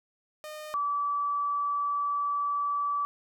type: tone pair in turn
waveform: sawtooth / sine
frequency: 611 / 1153.4 Hz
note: D#5 / D6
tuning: -32 / -32 cents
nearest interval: major seventh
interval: 1100 cents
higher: second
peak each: -35 / -26 dBFS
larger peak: second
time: 0.44-0.74 / 0.74-3.05 s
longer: second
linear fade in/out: 0 ms
effects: none